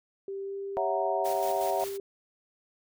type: tone with pitch glide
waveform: sine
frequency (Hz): 392 to 395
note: G4 to G4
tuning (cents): 0 to +13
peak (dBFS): -33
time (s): 0.28-2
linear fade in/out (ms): 2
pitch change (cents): +13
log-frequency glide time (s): 0.42-0.55
type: chord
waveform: sine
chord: F# dominant seventh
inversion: second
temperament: equal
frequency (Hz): 554.4 / 659.3 / 740 / 932.3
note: C#5 / E5 / F#5 / A#5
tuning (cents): 0 / 0 / 0 / 0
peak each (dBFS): -33 / -30 / -31 / -34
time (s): 0.77-1.84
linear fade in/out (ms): 0
type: noise with tremolo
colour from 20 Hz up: white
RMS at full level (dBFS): -41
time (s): 1.24-1.98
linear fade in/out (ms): 20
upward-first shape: square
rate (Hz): 5.4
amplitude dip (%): 45
effects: none